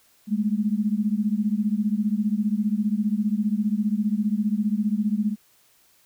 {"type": "beating tone pair", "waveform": "sine", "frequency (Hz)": [204.3, 219.3], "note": ["G#3", "A3"], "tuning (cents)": [-28, -6], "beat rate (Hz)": 15, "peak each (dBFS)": [-23, -24], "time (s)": [0.27, 5.36], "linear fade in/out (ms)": 50, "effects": ["white hiss -60 dBFS RMS until 6.05 s"]}